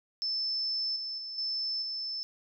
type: tone with level steps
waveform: sine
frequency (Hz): 5274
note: E8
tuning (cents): 0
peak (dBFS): -29 / -34 / -37 / -30 / -33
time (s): 0.22-2.23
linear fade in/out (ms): 0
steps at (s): 0.96 / 1.18 / 1.38 / 1.82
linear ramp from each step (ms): 2
effects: none